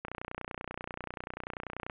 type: click train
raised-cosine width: 0.5 ms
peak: -22 dBFS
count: 57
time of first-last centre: 0.05-1.898 s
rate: 30.3 Hz
effects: resampled to 8000 Hz + 10-bit